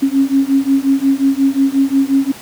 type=beating tone pair; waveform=sine; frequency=270 / 275.6 Hz; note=C#4 / C#4; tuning=-45 / -10 cents; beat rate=5.6 Hz; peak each=-13 dBFS; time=0.02-2.32 s; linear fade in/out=10 ms; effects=pink hiss -34 dBFS RMS until 2.41 s + high-pass 150 Hz 12 dB/octave